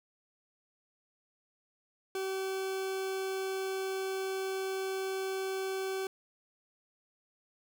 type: tone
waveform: 40% pulse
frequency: 382.8 Hz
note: G4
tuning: 41 cents flat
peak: -32 dBFS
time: 2.15-6.07 s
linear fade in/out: 2 ms
effects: none